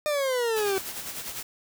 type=exponential sweep; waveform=40% pulse; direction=down; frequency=611 to 378.4 Hz; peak=-23 dBFS; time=0.06-0.78 s; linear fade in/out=0 ms
type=noise with tremolo; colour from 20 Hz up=white; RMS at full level=-34 dBFS; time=0.56-1.43 s; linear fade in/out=5 ms; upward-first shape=sine; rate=10 Hz; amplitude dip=50%
effects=none

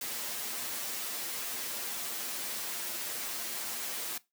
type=noise with comb filter; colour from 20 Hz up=white; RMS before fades=-37 dBFS; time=0.01-4.18 s; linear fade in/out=5 ms; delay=8.6 ms; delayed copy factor=+0.9; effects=noise-tail reverb RT60 0.2 s tail -19 dB re dry + high-pass 200 Hz 12 dB/octave

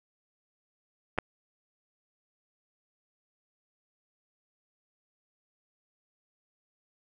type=clicks; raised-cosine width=0.5 ms; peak=-27 / -10 dBFS; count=2; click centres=1.178 / 1.186 s; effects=none

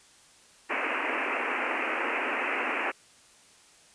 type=band-pass noise; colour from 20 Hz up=white; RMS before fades=-30 dBFS; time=0.69-2.92 s; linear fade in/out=20 ms; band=240 to 2700 Hz; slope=96 dB/octave; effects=white hiss -57 dBFS RMS until 3.94 s + resampled to 22050 Hz

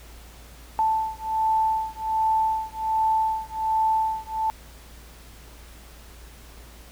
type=beating tone pair; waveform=sine; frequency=880 / 881.3 Hz; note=A5 / A5; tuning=0 / +3 cents; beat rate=1.3 Hz; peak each=-24 dBFS; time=0.79-4.5 s; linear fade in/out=0 ms; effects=added 57 Hz sine -45 dBFS peak until 6.91 s + pink hiss -49 dBFS RMS until 6.91 s

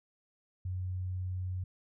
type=tone; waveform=sine; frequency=91.9 Hz; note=F#2; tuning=11 cents flat; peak=-33 dBFS; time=0.65-1.64 s; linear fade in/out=5 ms; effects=none

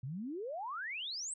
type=exponential sweep; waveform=sine; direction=up; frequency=120 to 8580 Hz; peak=-38 dBFS; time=0.03-1.34 s; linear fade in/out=5 ms; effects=none

